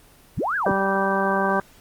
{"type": "linear two-way sweep", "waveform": "sine", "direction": "up then down", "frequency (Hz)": [30.69, 1706, 43.75], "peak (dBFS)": -21, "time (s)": [0.37, 0.72], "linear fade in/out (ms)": 10, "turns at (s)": 0.56}
{"type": "harmonic tone", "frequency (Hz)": 194.8, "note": "G3", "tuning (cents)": -11, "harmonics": [1, 2, 3, 4, 5, 6, 8], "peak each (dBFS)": [-26, -26, -26, -26, -26, -26, -26], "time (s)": [0.66, 1.6], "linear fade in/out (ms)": 2}
{"effects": ["pink hiss -52 dBFS RMS until 1.8 s", "Opus 24 kbps"]}